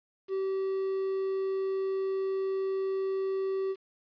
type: tone with quantisation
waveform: triangle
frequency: 384.8 Hz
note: G4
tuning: 32 cents flat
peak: -26 dBFS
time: 0.28-3.76 s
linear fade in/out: 50 ms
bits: 9
effects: resampled to 11025 Hz